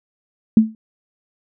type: tone with exponential decay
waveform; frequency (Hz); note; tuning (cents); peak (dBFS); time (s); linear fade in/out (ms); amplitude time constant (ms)
sine; 220; A3; 0; -3; 0.57-0.75; 2; 38
effects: none